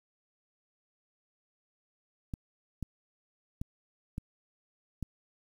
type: clicks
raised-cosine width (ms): 5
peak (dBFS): -23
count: 5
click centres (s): 2.338 / 2.827 / 3.615 / 4.181 / 5.027
effects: 9-bit